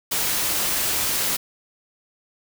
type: noise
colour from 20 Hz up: white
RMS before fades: -23 dBFS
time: 0.11-1.37 s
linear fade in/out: 10 ms
effects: none